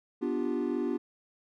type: chord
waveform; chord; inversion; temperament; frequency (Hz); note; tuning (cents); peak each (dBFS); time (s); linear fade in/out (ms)
triangle; G dominant seventh; first; equal; 246.9 / 293.7 / 349.2 / 392; B3 / D4 / F4 / G4; 0 / 0 / 0 / 0; -31 / -31 / -31 / -33; 0.21-0.98; 20
effects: tanh soft clip ceiling -17 dBFS